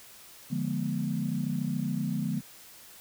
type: chord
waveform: sine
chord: D diminished seventh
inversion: none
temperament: equal with one note detuned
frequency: 146.83 / 174.61 / 207.7 / 241.7 Hz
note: D3 / F3 / Ab3 / Cb4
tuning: 0 / 0 / 0 / -37 cents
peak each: -33 dBFS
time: 0.5-2.41 s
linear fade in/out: 20 ms
effects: tanh soft clip ceiling -17 dBFS + white hiss -51 dBFS RMS until 3 s